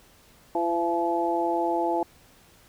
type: harmonic tone with a mistuned harmonic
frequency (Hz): 169.7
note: F3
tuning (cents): -49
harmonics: 2 / 3 / 4 / 5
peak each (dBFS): -27 / -32 / -28 / -27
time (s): 0.55-2.03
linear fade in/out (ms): 2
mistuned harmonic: 5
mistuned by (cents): +20
effects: pink hiss -56 dBFS RMS until 2.68 s